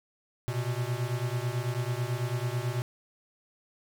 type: beating tone pair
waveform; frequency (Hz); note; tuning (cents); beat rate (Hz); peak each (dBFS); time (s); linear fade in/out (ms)
square; 118.7 / 127.8; A#2 / C3; +32 / -40; 9.1; -32 / -33; 0.48-2.82; 0
effects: none